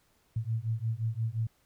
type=beating tone pair; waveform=sine; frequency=110 / 115.7 Hz; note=A2 / A#2; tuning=0 / -13 cents; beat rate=5.7 Hz; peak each=-32 / -32 dBFS; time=0.36-1.47 s; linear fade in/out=5 ms; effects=pink hiss -69 dBFS RMS until 1.65 s